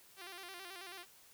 5% pulse tone with vibrato, 368.1 Hz, F#4, 9 cents flat, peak -36 dBFS, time 0.16-1.06 s, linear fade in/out 50 ms, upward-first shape square, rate 9.2 Hz, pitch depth 87 cents each way, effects white hiss -62 dBFS RMS until 1.33 s

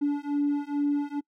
triangle beating tone pair, 287.4 / 289.7 Hz, D4 / D4, -37 / -24 cents, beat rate 2.3 Hz, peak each -24 dBFS, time 0.01-1.21 s, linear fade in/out 20 ms, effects noise-tail reverb RT60 0.1 s tail -26 dB re dry + tanh soft clip ceiling -19 dBFS

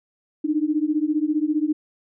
sine beating tone pair, 297.1 / 312.1 Hz, D4 / D#4, +20 / +5 cents, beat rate 15 Hz, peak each -22 dBFS, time 0.44-1.73 s, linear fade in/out 10 ms, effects none

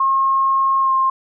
sine tone with pitch glide, 1077 to 1060.9 Hz, C6 to C6, +50 to +24 cents, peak -13 dBFS, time 0-1.1 s, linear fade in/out 5 ms, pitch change -26 cents, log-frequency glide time 0.8-0.92 s, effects none

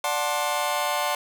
sawtooth chord, D dominant seventh, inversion none, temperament just, 587.3 / 734.2 / 881 / 1057.2 Hz, D5 / F#5 / A5 / C6, 0 / -14 / +2 / +18 cents, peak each -25 dBFS, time 0.04-1.15 s, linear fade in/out 2 ms, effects none

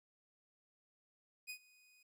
sawtooth tone with ADSR envelope, 2490 Hz, D#7, 1 cent sharp, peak -39 dBFS, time 1.47-2.03 s, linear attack 29 ms, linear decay 81 ms, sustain -23 dB, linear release 7 ms, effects 13-bit

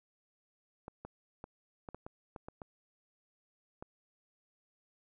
clicks, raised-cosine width 1 ms, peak -30 dBFS, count 10, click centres 0.881 / 1.05 / 1.441 / 1.888 / 1.946 / 2.065 / 2.362 / 2.485 / 2.618 / 3.825 s, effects none

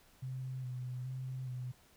sine tone with vibrato, 127.8 Hz, C3, 40 cents flat, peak -38 dBFS, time 0.22-1.72 s, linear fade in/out 10 ms, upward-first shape square, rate 1.2 Hz, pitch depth 27 cents each way, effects pink hiss -65 dBFS RMS until 1.96 s

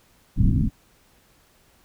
pink low-pass noise, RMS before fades -18 dBFS, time 0.36-0.7 s, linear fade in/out 50 ms, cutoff 260 Hz, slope 48 dB/octave, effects pink hiss -59 dBFS RMS until 1.84 s

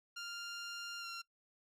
15% pulse tone with pitch glide, 1396.9 to 1375.3 Hz, F6 to F6, 0 to -27 cents, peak -36 dBFS, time 0.16-1.22 s, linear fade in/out 10 ms, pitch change -27 cents, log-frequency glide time 1-1.06 s, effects noise-tail reverb RT60 0.1 s tail -21 dB re dry + low-pass 9000 Hz 12 dB/octave

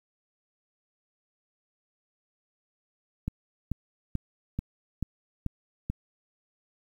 click train, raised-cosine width 5 ms, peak -17 dBFS, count 7, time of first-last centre 3.28-5.9 s, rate 2.29 Hz, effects 9-bit

